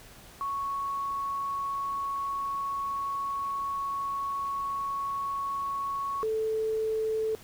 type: tone pair in turn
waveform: sine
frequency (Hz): 1108.7 / 439.2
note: C#6 / A4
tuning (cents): 0 / -3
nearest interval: octave + major third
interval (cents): 1603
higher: first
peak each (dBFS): -29 / -26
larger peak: second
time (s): 0.41-6.23 / 6.23-7.35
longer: first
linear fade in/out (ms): 0
effects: pink hiss -51 dBFS RMS until 7.43 s